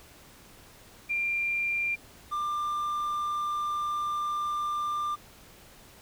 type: tone pair in turn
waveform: sine / triangle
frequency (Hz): 2383 / 1191.5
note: D7 / D6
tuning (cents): +25 / +25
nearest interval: octave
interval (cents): 1200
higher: first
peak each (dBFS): -26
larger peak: neither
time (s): 1.09-1.96 / 2.31-5.16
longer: second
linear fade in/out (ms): 20
effects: pink hiss -53 dBFS RMS until 6.01 s